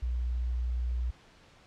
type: tone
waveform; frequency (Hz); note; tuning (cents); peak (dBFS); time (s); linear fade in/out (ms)
sine; 60.8; B1; -26; -28; 0.02-1.11; 10
effects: pink hiss -58 dBFS RMS until 1.66 s + low-pass 5000 Hz 12 dB/octave